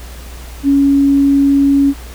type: tone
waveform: sine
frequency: 278.8 Hz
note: C#4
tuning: 10 cents sharp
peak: -7 dBFS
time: 0.63-1.94 s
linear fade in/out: 50 ms
effects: added 60 Hz sine -29 dBFS peak until 2.14 s + pink hiss -36 dBFS RMS until 2.14 s